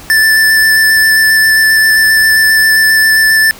square tone with vibrato, 1760 Hz, A6, in tune, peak -6 dBFS, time 0.1-3.51 s, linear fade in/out 0 ms, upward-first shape square, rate 7.5 Hz, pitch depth 10 cents each way, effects pink hiss -33 dBFS RMS until 3.59 s

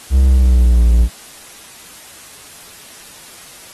triangle tone with pitch glide, 66.1 to 58.21 Hz, C2 to A#1, +18 to -2 cents, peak -5 dBFS, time 0.1-1.09 s, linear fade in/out 50 ms, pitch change -220 cents, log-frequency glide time 0.24-0.84 s, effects white hiss -38 dBFS RMS until 3.73 s + AAC 32 kbps

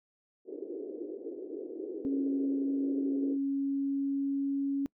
white band-pass noise, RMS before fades -40 dBFS, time 0.45-3.38 s, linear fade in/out 50 ms, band 310 to 440 Hz, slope 48 dB/octave
sine tone with pitch glide, 274.7 to 277.4 Hz, C#4 to C#4, -16 to +1 cents, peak -28 dBFS, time 2.05-4.86 s, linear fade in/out 0 ms, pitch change +17 cents, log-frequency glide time 2.3-4.68 s
effects noise-tail reverb RT60 0.1 s tail -25 dB re dry

